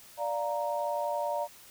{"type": "chord", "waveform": "sine", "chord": "Bb major", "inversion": "first", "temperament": "equal", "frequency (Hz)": [587.3, 698.5, 932.3], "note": ["D5", "F5", "Bb5"], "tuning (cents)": [0, 0, 0], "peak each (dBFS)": [-32, -35, -33], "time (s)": [0.17, 1.48], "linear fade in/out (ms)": 50, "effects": ["white hiss -53 dBFS RMS until 1.7 s"]}